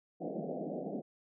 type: band-pass noise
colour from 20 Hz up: pink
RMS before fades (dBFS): -39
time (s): 0.2-1.02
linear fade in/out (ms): 20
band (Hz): 160 to 740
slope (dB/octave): 96
effects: none